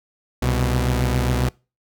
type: tone pair together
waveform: sawtooth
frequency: 65.41 / 123.47 Hz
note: C2 / B2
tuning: 0 / 0 cents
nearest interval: major seventh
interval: 1100 cents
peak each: -17 dBFS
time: 0.42-1.49 s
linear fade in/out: 5 ms
effects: noise-tail reverb RT60 0.3 s tail -24 dB re dry